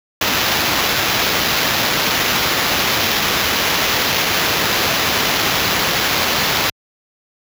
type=noise with sample-and-hold; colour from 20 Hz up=white; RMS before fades=-17 dBFS; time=0.21-6.7 s; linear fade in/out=5 ms; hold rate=8820 Hz; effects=high-pass 60 Hz 12 dB/octave